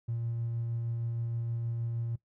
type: tone with tremolo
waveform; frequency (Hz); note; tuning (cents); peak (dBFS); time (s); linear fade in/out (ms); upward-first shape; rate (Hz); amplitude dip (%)
triangle; 116.54; A#2; 0; -27; 0.08-2.16; 10; sine; 6.4; 25
effects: noise-tail reverb RT60 0.1 s tail -20 dB re dry + tanh soft clip ceiling -26 dBFS